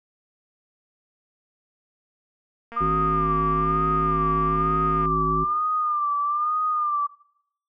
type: click train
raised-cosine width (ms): 0.5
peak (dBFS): -25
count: 543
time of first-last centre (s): 2.72-5.056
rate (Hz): 232
type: tone with vibrato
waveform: sine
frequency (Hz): 1200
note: D6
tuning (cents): +37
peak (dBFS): -21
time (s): 2.76-7.07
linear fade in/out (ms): 10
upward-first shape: sine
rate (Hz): 1.1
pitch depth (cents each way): 63
type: harmonic tone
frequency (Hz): 53.2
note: G#1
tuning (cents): +42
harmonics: 1 / 3 / 5 / 7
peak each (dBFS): -29 / -28 / -32 / -28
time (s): 2.8-5.45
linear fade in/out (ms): 20
effects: noise-tail reverb RT60 0.7 s tail -20 dB re dry